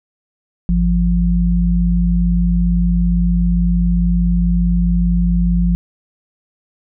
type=tone pair together; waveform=sine; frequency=52.33 / 174.5 Hz; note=G#1 / F3; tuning=+14 / -1 cents; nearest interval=octave + major sixth; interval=2085 cents; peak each=-14 dBFS; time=0.69-5.75 s; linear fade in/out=0 ms; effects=none